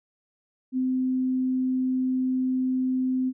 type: tone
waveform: sine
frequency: 257.5 Hz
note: C4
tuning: 28 cents flat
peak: -22 dBFS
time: 0.72-3.33 s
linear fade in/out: 50 ms
effects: none